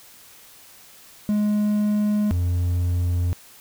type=tone pair in turn; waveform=triangle; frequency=209.1 / 87.92 Hz; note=G#3 / F2; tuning=+12 / +12 cents; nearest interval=octave + minor third; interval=1500 cents; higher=first; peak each=-16 / -17 dBFS; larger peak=first; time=1.29-2.31 / 2.31-3.33 s; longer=neither; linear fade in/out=0 ms; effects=white hiss -48 dBFS RMS until 3.6 s